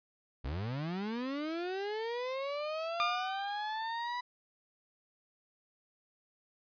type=linear sweep; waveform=35% pulse; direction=up; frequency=58.27 to 987.8 Hz; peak=-33 dBFS; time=0.44-4.21 s; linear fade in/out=10 ms
type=tone with exponential decay; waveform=sawtooth; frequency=1205 Hz; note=D6; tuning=44 cents sharp; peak=-23 dBFS; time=3-3.79 s; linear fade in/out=0 ms; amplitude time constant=170 ms
effects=resampled to 11025 Hz